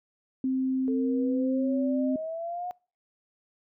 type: tone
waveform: sine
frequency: 261.6 Hz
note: C4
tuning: in tune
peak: -24 dBFS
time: 0.44-2.16 s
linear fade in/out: 2 ms
type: exponential sweep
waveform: sine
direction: up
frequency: 440 to 726 Hz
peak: -31 dBFS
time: 0.88-2.71 s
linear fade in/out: 0 ms
effects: noise-tail reverb RT60 0.4 s tail -26 dB re dry